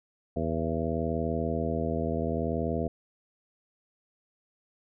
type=harmonic tone with a mistuned harmonic; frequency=80.6 Hz; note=E2; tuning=38 cents flat; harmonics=1 / 2 / 3 / 4 / 5 / 6 / 7 / 8; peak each=-34 / -34 / -33 / -38 / -36 / -35 / -39 / -35 dBFS; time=0.36-2.88 s; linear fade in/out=5 ms; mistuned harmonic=8; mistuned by=+68 cents; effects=none